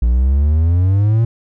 triangle exponential sweep, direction up, 57 to 117.1 Hz, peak -8 dBFS, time 0.02-1.25 s, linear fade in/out 5 ms, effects none

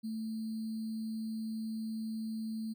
sine tone with sample-and-hold, 221 Hz, A3, 8 cents sharp, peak -35 dBFS, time 0.03-2.74 s, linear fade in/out 20 ms, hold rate 4410 Hz, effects none

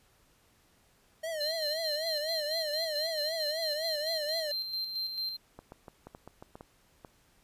square tone with vibrato, 624 Hz, D#5, 5 cents sharp, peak -34 dBFS, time 1.23-4.52 s, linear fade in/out 10 ms, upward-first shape triangle, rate 3.9 Hz, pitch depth 130 cents each way
triangle tone with tremolo, 4144 Hz, C8, 17 cents flat, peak -30 dBFS, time 1.4-5.37 s, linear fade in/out 10 ms, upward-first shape square, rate 4.5 Hz, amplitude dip 45%
clicks, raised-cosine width 1 ms, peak -31 dBFS, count 10, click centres 5.59 / 5.721 / 5.882 / 6.07 / 6.149 / 6.276 / 6.425 / 6.555 / 6.609 / 7.048 s
effects pink hiss -66 dBFS RMS until 7.43 s + resampled to 32000 Hz

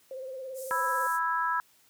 sine tone with vibrato, 523.3 Hz, C5, in tune, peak -36 dBFS, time 0.11-1.07 s, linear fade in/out 2 ms, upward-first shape sine, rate 18 Hz, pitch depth 46 cents each way
pink band-pass noise, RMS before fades -45 dBFS, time 0.54-1.2 s, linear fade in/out 50 ms, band 7300 to 15000 Hz, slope 24 dB/octave
sine chord, E major, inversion second, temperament just, 988.9 / 1318.5 / 1648.1 Hz, B5 / E6 / G#6, +2 / 0 / -14 cents, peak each -29 / -30 / -32 dBFS, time 0.71-1.6 s, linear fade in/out 0 ms
effects white hiss -63 dBFS RMS until 1.89 s + high-pass 60 Hz 12 dB/octave

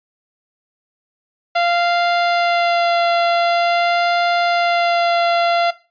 sawtooth tone with vibrato, 691 Hz, F5, 19 cents flat, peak -10 dBFS, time 1.55-5.71 s, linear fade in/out 10 ms, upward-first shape sine, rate 0.46 Hz, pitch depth 11 cents each way, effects noise-tail reverb RT60 0.3 s tail -17 dB re dry + resampled to 11025 Hz

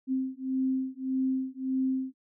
sine beating tone pair, 261.3 / 263 Hz, C4 / C4, -2 / +9 cents, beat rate 1.7 Hz, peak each -30 dBFS, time 0.07-2.14 s, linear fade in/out 50 ms, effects none

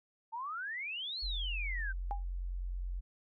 sine exponential two-way sweep, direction up then down, 876 to 4435 to 1504 Hz, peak -37 dBFS, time 0.32-1.93 s, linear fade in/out 20 ms, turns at 1.21 s
sine tone, 44.76 Hz, F1, 43 cents sharp, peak -35 dBFS, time 1.22-3.01 s, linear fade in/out 20 ms
sine tone with exponential decay, 810 Hz, G#5, 43 cents flat, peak -31 dBFS, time 2.11-2.24 s, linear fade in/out 0 ms, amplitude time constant 27 ms
effects none

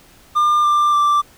triangle tone with pitch steps, 1200 / 1186.9 / 1173.9 Hz, D6 / D6 / D6, +37 / +18 / -1 cents, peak -10 dBFS, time 0.35-1.22 s, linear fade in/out 20 ms, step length 290 ms, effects pink hiss -48 dBFS RMS until 1.37 s

